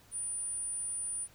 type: tone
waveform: sine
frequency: 9400 Hz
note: D9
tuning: 1 cent sharp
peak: -34 dBFS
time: 0.11-1.28 s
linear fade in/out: 50 ms
effects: added 98 Hz sine -68 dBFS peak until 1.34 s + pink hiss -61 dBFS RMS until 1.34 s